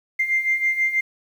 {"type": "beating tone pair", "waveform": "sine", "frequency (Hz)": [2093, 2099.2], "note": ["C7", "C7"], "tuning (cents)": [0, 5], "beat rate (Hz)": 6.2, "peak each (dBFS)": [-24, -19], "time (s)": [0.19, 1.01], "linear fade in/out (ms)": 10, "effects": ["tanh soft clip ceiling -11 dBFS", "8-bit"]}